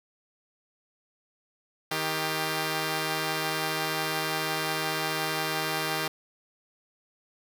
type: tone pair together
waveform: 5% pulse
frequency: 157.5 / 396.6 Hz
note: D#3 / G4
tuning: +21 / +20 cents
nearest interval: octave + major third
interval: 1599 cents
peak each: -19 dBFS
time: 1.91-6.08 s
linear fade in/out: 5 ms
effects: none